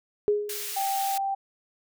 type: tone with exponential decay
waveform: sine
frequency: 415.3 Hz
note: G#4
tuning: in tune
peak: -17 dBFS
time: 0.28-0.79 s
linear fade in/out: 0 ms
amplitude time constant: 110 ms
type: high-pass noise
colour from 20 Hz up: white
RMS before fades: -34 dBFS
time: 0.49-1.18 s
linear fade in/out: 5 ms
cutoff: 1700 Hz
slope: 12 dB/octave
type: tone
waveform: sine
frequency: 784 Hz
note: G5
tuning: in tune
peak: -25 dBFS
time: 0.76-1.35 s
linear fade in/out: 10 ms
effects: none